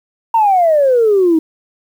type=exponential sweep; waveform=sine; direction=down; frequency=932.3 to 311.1 Hz; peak=-7 dBFS; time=0.34-1.39 s; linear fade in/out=5 ms; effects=tanh soft clip ceiling -3 dBFS + 7-bit

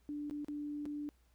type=tone with dropouts; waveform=sine; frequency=293.7 Hz; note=D4; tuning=in tune; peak=-38 dBFS; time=0.09-1.09 s; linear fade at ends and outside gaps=0 ms; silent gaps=0.298-0.31 / 0.446-0.484 / 0.855-0.861 s; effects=added 60 Hz sine -67 dBFS peak until 1.34 s + pink hiss -75 dBFS RMS until 1.34 s

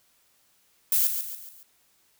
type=noise with echo; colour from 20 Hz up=violet; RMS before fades=-22 dBFS; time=0.92-1.07 s; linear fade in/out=2 ms; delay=140 ms; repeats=4; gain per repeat=-7 dB; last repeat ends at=1.63 s; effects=white hiss -65 dBFS RMS until 2.19 s

